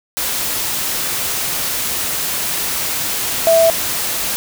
sine tone in noise, 659.3 Hz, E5, in tune, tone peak -8 dBFS, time 3.47-3.7 s, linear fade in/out 0 ms, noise white, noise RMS -20 dBFS, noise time 0.17-4.36 s, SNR +9 dB, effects none

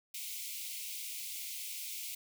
white high-pass noise, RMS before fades -42 dBFS, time 0.14-2.15 s, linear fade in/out 5 ms, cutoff 2100 Hz, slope 96 dB/octave, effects none

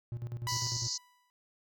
triangle tone with tremolo, 118.6 Hz, A#2, 30 cents sharp, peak -32 dBFS, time 0.12-0.88 s, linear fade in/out 0 ms, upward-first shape square, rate 10 Hz, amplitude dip 70%
sawtooth tone with exponential decay, 987.8 Hz, B5, in tune, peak -29 dBFS, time 0.47-1.3 s, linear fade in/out 0 ms, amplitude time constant 180 ms
pink band-pass noise, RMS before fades -36 dBFS, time 0.48-0.98 s, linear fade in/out 10 ms, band 4300 to 6800 Hz, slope 96 dB/octave
effects none

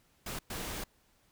pink noise bursts at uneven times, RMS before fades -39 dBFS, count 2, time 0.26-0.39 / 0.5-0.84 s, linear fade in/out 5 ms, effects pink hiss -69 dBFS RMS until 1.31 s

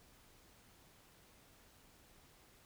silence, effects pink hiss -65 dBFS RMS until 2.65 s

